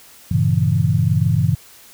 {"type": "chord", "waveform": "sine", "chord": "G diminished seventh", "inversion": "none", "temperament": "equal", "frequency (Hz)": [98, 116.54, 138.59, 164.81], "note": ["G2", "Bb2", "Db3", "Fb3"], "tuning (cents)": [0, 0, 0, 0], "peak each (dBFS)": -19, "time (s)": [0.31, 1.55], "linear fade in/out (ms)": 5, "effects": ["white hiss -45 dBFS RMS until 1.93 s"]}